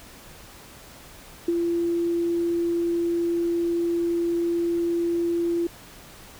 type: tone with ADSR envelope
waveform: sine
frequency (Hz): 341.1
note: F4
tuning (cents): -41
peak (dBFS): -17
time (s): 1.48-5.67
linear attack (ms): 5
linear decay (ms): 24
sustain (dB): -4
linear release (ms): 4
effects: pink hiss -46 dBFS RMS until 6.39 s